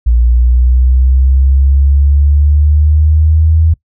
sine linear sweep, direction up, 58.27 to 81 Hz, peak -5 dBFS, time 0.06-3.74 s, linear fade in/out 10 ms, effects noise-tail reverb RT60 0.1 s tail -21 dB re dry

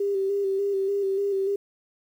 sine tone with vibrato, 394.3 Hz, G4, 10 cents sharp, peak -22 dBFS, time 0-1.56 s, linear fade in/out 5 ms, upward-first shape square, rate 3.4 Hz, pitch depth 30 cents each way, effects 9-bit

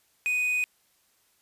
triangle tone with quantisation, 2489 Hz, D#7, in tune, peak -22 dBFS, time 0.26-0.64 s, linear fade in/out 0 ms, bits 7, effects white hiss -67 dBFS RMS until 1.41 s + resampled to 32000 Hz

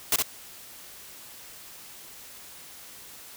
white noise with echo, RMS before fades -22 dBFS, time 0.12-0.16 s, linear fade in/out 2 ms, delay 64 ms, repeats 1, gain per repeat -3 dB, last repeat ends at 0.224 s, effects white hiss -46 dBFS RMS until 3.36 s

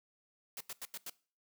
white noise bursts, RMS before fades -43 dBFS, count 5, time 0.57-1.098 s, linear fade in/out 2 ms, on 36 ms, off 87 ms, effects noise-tail reverb RT60 0.4 s tail -21 dB re dry + high-pass 150 Hz 12 dB/octave

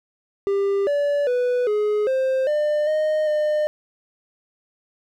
triangle tone with pitch steps, 397.4 / 576 / 493.9 / 420.2 / 525 / 599 / 617 / 605 Hz, G4 / D5 / B4 / G#4 / C5 / D5 / D#5 / D#5, +24 / -34 / 0 / +20 / +6 / +34 / -15 / -49 cents, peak -16 dBFS, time 0.47-3.67 s, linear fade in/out 0 ms, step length 400 ms, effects none

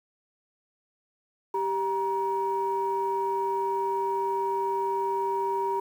sine tone pair together, 392 / 946.4 Hz, G4 / A#5, 0 / +26 cents, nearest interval octave + minor third, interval 1526 cents, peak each -28 / -26 dBFS, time 1.54-5.8 s, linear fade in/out 5 ms, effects tanh soft clip ceiling -18 dBFS + 9-bit

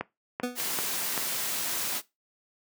click train, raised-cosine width 0.5 ms, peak -15 dBFS, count 4, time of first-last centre 0.01-1.177 s, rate 2.57 Hz
25% pulse tone with exponential decay, 246.9 Hz, B3, in tune, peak -21 dBFS, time 0.43-0.66 s, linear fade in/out 5 ms, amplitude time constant 49 ms
white noise, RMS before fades -31 dBFS, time 0.55-2.02 s, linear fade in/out 50 ms
effects noise-tail reverb RT60 0.2 s tail -18 dB re dry + high-pass 150 Hz 12 dB/octave

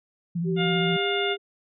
sine tone with vibrato, 170 Hz, F3, 46 cents flat, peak -24 dBFS, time 0.35-0.97 s, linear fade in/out 10 ms, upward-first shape triangle, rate 15 Hz, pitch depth 56 cents each way
sine tone with pitch glide, 383.7 to 400.9 Hz, G4 to G4, -37 to +39 cents, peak -26 dBFS, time 0.44-1.38 s, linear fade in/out 50 ms, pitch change +76 cents, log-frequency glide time 0.8-1.06 s
harmonic tone, 708 Hz, F5, 23 cents sharp, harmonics 1 / 2 / 3 / 4 / 5, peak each -31 / -31 / -31 / -31 / -31 dBFS, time 0.56-1.37 s, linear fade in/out 50 ms
effects none

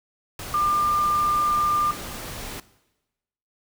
sine tone in noise, 1197 Hz, D6, 33 cents sharp, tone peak -19 dBFS, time 0.54-1.91 s, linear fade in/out 2 ms, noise pink, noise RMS -35 dBFS, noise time 0.39-2.6 s, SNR +13 dB, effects noise-tail reverb RT60 1.0 s tail -18 dB re dry

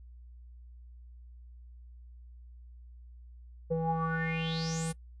square tone with low-pass filter sweep, 162.9 Hz, E3, 20 cents flat, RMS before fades -32 dBFS, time 3.7-4.93 s, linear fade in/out 20 ms, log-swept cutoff 510 to 9900 Hz, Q 8.8, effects noise-tail reverb RT60 0.1 s tail -22 dB re dry + added 60 Hz sine -48 dBFS peak until 5.2 s

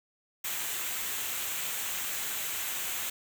white noise with comb filter, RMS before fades -34 dBFS, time 0.44-3.1 s, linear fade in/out 5 ms, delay 0.2 ms, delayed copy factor -0.5, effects none

